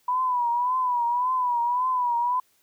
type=tone with vibrato; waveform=sine; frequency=984 Hz; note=B5; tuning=7 cents flat; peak=-21 dBFS; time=0.08-2.4 s; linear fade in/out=5 ms; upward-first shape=triangle; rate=1.8 Hz; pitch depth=87 cents each way; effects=white hiss -65 dBFS RMS until 2.62 s